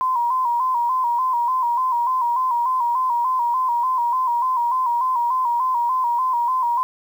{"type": "tone with vibrato", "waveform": "sine", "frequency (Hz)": 987.8, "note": "B5", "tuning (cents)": 0, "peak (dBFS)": -17, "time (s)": [0.01, 6.83], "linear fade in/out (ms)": 0, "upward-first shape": "square", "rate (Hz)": 3.4, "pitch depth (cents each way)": 69, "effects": ["8-bit"]}